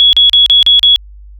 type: tone bursts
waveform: sine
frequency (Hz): 3359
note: G#7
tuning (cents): +19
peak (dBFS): -3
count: 6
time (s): 0-0.96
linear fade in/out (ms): 0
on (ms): 130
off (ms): 36
effects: added 50 Hz sine -31 dBFS peak until 1.39 s